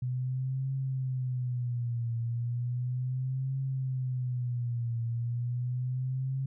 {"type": "tone with vibrato", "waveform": "sine", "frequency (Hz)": 124.8, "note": "B2", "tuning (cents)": 19, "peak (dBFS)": -29, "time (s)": [0.02, 6.46], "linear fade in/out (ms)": 5, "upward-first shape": "triangle", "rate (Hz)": 0.35, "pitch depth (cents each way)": 130, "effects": []}